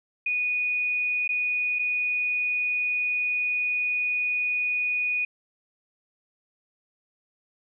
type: tone with dropouts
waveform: sine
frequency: 2470 Hz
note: D#7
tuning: 13 cents flat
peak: -23 dBFS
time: 0.26-5.25 s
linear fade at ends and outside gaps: 5 ms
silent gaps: 1.278-1.29 / 1.788-1.792 s
effects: none